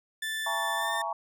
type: tone with pitch glide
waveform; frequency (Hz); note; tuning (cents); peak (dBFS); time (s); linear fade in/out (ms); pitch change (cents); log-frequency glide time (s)
30% pulse; 1761 to 1802.2; A6 to A6; +1 to +41; -28; 0.22-1.02; 5; +40; 0.75-0.91
type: chord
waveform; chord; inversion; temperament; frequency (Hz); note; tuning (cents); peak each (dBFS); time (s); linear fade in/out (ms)
sine; A# half-diminished seventh; second; just; 671.3 / 839.1 / 932.3 / 1118.8; E5 / G#5 / A#5 / C#6; +31 / +18 / 0 / +16; -36 / -35 / -34 / -35; 0.46-1.13; 5
effects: none